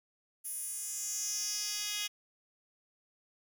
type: tone with high-pass filter sweep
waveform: 10% pulse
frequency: 415.3 Hz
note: G#4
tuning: in tune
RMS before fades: -37 dBFS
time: 0.44-2.08 s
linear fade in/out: 20 ms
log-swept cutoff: 11000 to 3500 Hz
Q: 3
effects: none